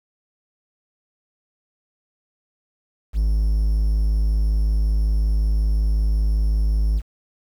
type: tone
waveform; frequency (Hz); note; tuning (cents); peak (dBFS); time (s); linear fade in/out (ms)
triangle; 52.7; G#1; +26; -14; 3.13-7.02; 50
effects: 8-bit